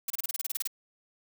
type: noise bursts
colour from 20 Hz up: blue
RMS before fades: -31 dBFS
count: 12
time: 0.08-0.675 s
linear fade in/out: 5 ms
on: 23 ms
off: 29 ms
effects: none